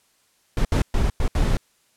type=noise bursts at uneven times; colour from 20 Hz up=brown; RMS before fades=-19 dBFS; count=5; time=0.57-0.65 / 0.72-0.82 / 0.94-1.1 / 1.2-1.28 / 1.35-1.57 s; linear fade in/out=2 ms; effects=white hiss -63 dBFS RMS until 1.96 s + low-pass 11000 Hz 12 dB/octave